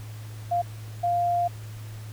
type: tone bursts at uneven times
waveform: sine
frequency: 698.5 Hz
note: F5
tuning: in tune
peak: -21 dBFS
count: 2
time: 0.51-0.62 / 1.03-1.48 s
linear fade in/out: 10 ms
effects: added 108 Hz sine -36 dBFS peak until 2.12 s + pink hiss -49 dBFS RMS until 2.12 s